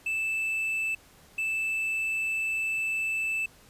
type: tone pair in turn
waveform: triangle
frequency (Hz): 2637 / 2637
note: E7 / E7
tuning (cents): 0 / 0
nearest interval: unison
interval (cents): 0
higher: neither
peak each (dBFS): -25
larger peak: neither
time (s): 0.06-0.95 / 1.38-3.46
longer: second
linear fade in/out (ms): 5
effects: pink hiss -56 dBFS RMS until 3.69 s + resampled to 32000 Hz